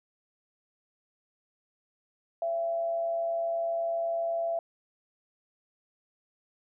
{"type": "tone with frequency modulation", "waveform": "sine", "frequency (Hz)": 672, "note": "E5", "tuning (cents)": 33, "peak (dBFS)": -27, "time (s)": [2.42, 4.59], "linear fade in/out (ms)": 2, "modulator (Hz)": 120, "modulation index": 0.24, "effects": []}